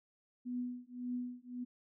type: tone with tremolo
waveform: sine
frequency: 246.9 Hz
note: B3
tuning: in tune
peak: -34 dBFS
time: 0.45-1.65 s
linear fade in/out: 20 ms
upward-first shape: triangle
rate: 1.8 Hz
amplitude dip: 100%
effects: none